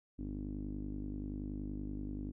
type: tone with low-pass filter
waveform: sawtooth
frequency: 50.5 Hz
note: G#1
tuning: 48 cents flat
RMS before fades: -41 dBFS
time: 0.18-2.32 s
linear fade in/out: 20 ms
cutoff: 280 Hz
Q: 7.2
effects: none